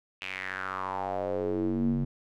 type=tone with band-pass filter sweep; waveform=square; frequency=47.18 Hz; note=F#1; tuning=34 cents sharp; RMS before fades=-31 dBFS; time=0.21-2.05 s; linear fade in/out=10 ms; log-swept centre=2700 to 180 Hz; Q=4.7; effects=none